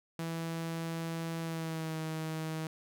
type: tone with pitch glide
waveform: sawtooth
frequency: 164.81 to 158.83 Hz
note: E3 to D#3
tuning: 0 to +36 cents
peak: -31 dBFS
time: 0.19-2.67 s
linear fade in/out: 2 ms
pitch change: -64 cents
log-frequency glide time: 1.41-1.98 s
effects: none